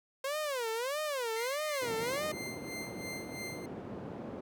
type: tone with vibrato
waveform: sawtooth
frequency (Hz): 523.3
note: C5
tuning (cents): 0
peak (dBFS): -29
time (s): 0.24-2.32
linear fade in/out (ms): 5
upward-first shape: sine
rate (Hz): 1.6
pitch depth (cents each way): 280
type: tone with tremolo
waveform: sawtooth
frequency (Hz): 2091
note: C7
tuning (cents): -2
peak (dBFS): -36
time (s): 1.36-3.66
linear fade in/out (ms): 5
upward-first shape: sine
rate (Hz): 3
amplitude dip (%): 75
type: band-pass noise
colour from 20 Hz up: white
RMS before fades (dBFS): -43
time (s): 1.81-4.41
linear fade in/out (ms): 10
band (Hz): 120 to 420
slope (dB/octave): 12
effects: none